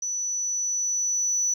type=tone with level ramp; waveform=sine; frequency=5950 Hz; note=F#8; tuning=9 cents sharp; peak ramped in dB=-26 to -20 dBFS; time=0.02-1.54 s; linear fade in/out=5 ms; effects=tanh soft clip ceiling -16 dBFS + 10-bit